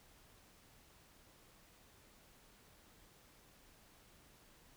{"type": "silence", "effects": ["pink hiss -65 dBFS RMS until 4.76 s"]}